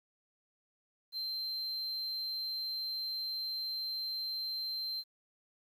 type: tone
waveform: triangle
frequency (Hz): 4127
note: C8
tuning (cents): -25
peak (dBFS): -34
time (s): 1.12-5.04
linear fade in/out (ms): 50
effects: 11-bit